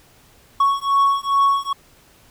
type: beating tone pair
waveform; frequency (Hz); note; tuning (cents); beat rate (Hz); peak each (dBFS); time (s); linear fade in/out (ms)
triangle; 1109 / 1111.4; C#6 / C#6; 0 / +4; 2.4; -16; 0.6-1.73; 5
effects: pink hiss -52 dBFS RMS until 2.3 s